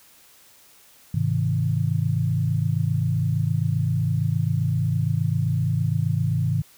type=chord; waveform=sine; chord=Ab major; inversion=none; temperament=equal with one note detuned; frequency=103.83 / 130.81 / 159.02 Hz; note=Ab2 / C3 / Eb3; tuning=0 / 0 / +38 cents; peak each=-24 dBFS; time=1.14-6.62 s; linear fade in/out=5 ms; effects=white hiss -53 dBFS RMS until 6.77 s